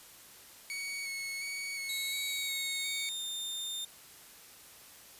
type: tone with vibrato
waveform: sawtooth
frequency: 2217 Hz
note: C#7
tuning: in tune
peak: -33 dBFS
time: 0.7-3.09 s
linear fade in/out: 0 ms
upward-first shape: square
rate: 1.4 Hz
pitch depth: 17 cents each way
type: tone with pitch glide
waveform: sawtooth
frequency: 3840 to 3624 Hz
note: B7 to A#7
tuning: -49 to -50 cents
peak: -33 dBFS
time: 1.89-3.85 s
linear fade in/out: 5 ms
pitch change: -101 cents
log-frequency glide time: 2.26-3.25 s
effects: white hiss -54 dBFS RMS until 5.19 s + resampled to 32000 Hz